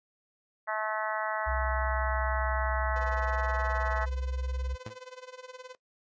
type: harmonic tone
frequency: 216.1 Hz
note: A3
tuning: 31 cents flat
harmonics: 3 / 4 / 5 / 6 / 7 / 8 / 9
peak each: -35 / -36 / -37 / -38 / -38 / -39 / -40 dBFS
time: 0.67-4.06 s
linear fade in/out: 20 ms
type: tone with pitch glide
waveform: sine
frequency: 65.41 to 64.85 Hz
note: C2 to C2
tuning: 0 to -15 cents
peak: -30 dBFS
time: 1.46-4.76 s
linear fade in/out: 20 ms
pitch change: -15 cents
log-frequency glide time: 1.7-3.91 s
type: tone with tremolo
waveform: sawtooth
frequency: 508 Hz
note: B4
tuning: 49 cents sharp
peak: -37 dBFS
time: 2.96-5.75 s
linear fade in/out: 0 ms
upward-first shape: sine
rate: 19 Hz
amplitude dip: 85%
type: tone with exponential decay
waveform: sawtooth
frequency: 110 Hz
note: A2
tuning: in tune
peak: -33 dBFS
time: 4.86-4.98 s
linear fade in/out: 5 ms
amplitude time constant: 25 ms
effects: noise-tail reverb RT60 0.1 s tail -19 dB re dry + resampled to 16000 Hz